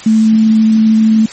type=tone with vibrato; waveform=sine; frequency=220 Hz; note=A3; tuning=in tune; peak=-5 dBFS; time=0.06-1.26 s; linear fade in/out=5 ms; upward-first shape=sine; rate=13 Hz; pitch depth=8 cents each way; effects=white hiss -30 dBFS RMS until 1.32 s + MP3 32 kbps